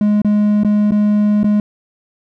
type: tone with dropouts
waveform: triangle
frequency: 208.6 Hz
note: G#3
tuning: 8 cents sharp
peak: -8 dBFS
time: 0.01-1.6 s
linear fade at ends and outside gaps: 2 ms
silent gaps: 0.218-0.247 / 0.635-0.647 / 0.909-0.919 / 1.433-1.443 s
effects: none